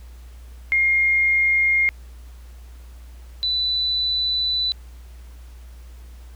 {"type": "tone pair in turn", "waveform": "sine", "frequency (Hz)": [2130, 3983], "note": ["C7", "B7"], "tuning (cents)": [30, 14], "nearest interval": "major seventh", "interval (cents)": 1084, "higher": "second", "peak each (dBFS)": [-15, -19], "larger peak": "first", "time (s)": [[0.72, 1.89], [3.43, 4.72]], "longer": "second", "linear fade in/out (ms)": 0, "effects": ["added 60 Hz sine -38 dBFS peak until 6.35 s", "pink hiss -54 dBFS RMS until 6.35 s"]}